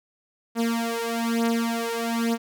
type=beating tone pair; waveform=sawtooth; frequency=230.5 / 231.6 Hz; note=A#3 / A#3; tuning=-19 / -11 cents; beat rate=1.1 Hz; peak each=-22 dBFS; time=0.55-2.38 s; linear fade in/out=50 ms; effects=none